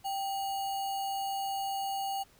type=tone with sample-and-hold; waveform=sine; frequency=784 Hz; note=G5; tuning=in tune; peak=-31 dBFS; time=0.04-2.24 s; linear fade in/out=20 ms; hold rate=3675 Hz; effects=pink hiss -62 dBFS RMS until 2.39 s